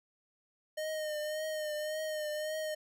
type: tone with vibrato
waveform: square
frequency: 614 Hz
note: D#5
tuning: 23 cents flat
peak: -35 dBFS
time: 0.77-2.75 s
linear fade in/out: 10 ms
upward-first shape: triangle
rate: 1.8 Hz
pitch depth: 42 cents each way
effects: none